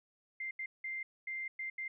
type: tone bursts at uneven times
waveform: sine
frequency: 2093 Hz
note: C7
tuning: in tune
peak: -37 dBFS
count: 6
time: 0.4-0.51 / 0.59-0.66 / 0.84-1.03 / 1.27-1.48 / 1.59-1.7 / 1.78-1.88 s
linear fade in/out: 5 ms
effects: none